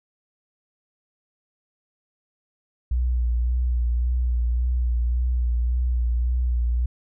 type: tone with vibrato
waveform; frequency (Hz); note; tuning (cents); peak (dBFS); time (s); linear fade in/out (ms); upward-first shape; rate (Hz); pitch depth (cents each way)
sine; 60.5; B1; -35; -19; 2.91-6.86; 5; sine; 1.8; 37
effects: none